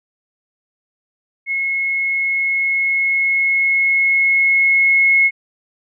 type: tone with level ramp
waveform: sine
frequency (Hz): 2174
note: C#7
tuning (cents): -34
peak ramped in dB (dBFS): -17 to -9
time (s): 1.46-5.31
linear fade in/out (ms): 50
effects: none